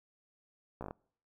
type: slowing click train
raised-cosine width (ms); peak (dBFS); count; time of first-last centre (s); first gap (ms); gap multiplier
1; -27; 6; 0.81-0.909; 15; 1.14
effects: noise-tail reverb RT60 0.6 s tail -26 dB re dry